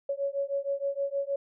sine beating tone pair, 554.4 / 560.8 Hz, C#5 / C#5, 0 / +20 cents, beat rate 6.4 Hz, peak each -31 dBFS, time 0.09-1.36 s, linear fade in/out 5 ms, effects none

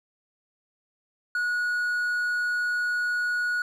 triangle tone, 1457 Hz, F#6, 27 cents flat, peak -22 dBFS, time 1.35-3.62 s, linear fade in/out 2 ms, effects none

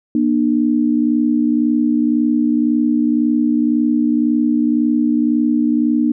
sine tone pair together, 238.1 / 300 Hz, A#3 / D4, +37 / +37 cents, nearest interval major third, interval 400 cents, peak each -15 dBFS, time 0.15-6.12 s, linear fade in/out 2 ms, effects none

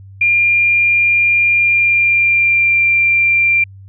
sine tone with pitch glide, 2400 to 2372 Hz, D7 to D7, +37 to +17 cents, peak -9 dBFS, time 0.21-3.64 s, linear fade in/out 5 ms, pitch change -20 cents, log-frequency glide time 1.56-2.84 s, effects added 97 Hz sine -34 dBFS peak until 3.88 s

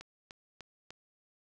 click train, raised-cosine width 0.2 ms, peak -29 dBFS, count 4, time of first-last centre 0.01-0.906 s, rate 3.35 Hz, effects none

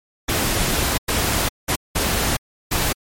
pink noise bursts at uneven times, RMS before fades -20 dBFS, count 5, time 0.28-0.98 / 1.08-1.49 / 1.68-1.76 / 1.95-2.37 / 2.71-2.93 s, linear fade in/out 10 ms, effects MP3 64 kbps

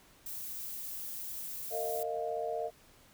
violet noise, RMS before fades -41 dBFS, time 0.26-2.03 s, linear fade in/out 2 ms
sine chord, Bb suspended fourth, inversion none, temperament equal with one note detuned, 458.2 / 622.3 / 698.5 Hz, Bb4 / Eb5 / F5, -30 / 0 / 0 cents, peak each -37 dBFS, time 1.7-2.71 s, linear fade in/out 50 ms
effects pink hiss -61 dBFS RMS until 3.13 s

